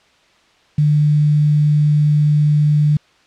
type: tone with quantisation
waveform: sine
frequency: 149.2 Hz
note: D3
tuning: 28 cents sharp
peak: -10 dBFS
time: 0.78-2.97 s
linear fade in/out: 5 ms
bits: 6
effects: white hiss -53 dBFS RMS until 3.26 s + low-pass 4000 Hz 12 dB/octave